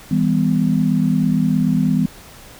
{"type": "tone cluster", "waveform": "sine", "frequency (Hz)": [162.8, 199.9, 249.3], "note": ["E3", "G3", "B3"], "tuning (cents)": [-21, 34, 16], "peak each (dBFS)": -18, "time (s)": [0.11, 2.06], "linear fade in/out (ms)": 5, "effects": ["pink hiss -41 dBFS RMS until 2.59 s"]}